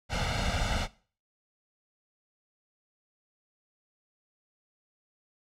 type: noise with comb filter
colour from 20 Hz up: pink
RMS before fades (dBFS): -29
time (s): 0.09-0.88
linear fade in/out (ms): 50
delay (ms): 1.4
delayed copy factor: +0.85
effects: noise-tail reverb RT60 0.4 s tail -19 dB re dry + low-pass 5000 Hz 12 dB/octave